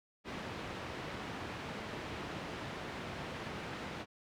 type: band-pass noise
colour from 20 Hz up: pink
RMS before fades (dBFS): -43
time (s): 0.24-4.06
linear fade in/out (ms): 50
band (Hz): 100 to 3000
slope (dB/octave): 12
effects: none